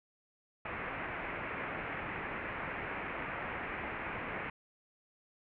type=low-pass noise; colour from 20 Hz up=white; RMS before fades=-40 dBFS; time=0.65-4.5 s; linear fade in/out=5 ms; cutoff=2400 Hz; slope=48 dB/octave; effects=none